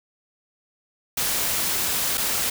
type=noise with dropouts; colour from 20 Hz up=white; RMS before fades=-24 dBFS; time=1.17-2.5 s; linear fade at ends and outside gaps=5 ms; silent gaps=2.174-2.178 s; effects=none